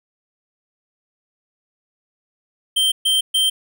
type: tone bursts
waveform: square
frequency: 3136 Hz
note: G7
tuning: in tune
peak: -15 dBFS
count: 3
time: 2.76-3.5 s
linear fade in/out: 10 ms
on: 160 ms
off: 130 ms
effects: none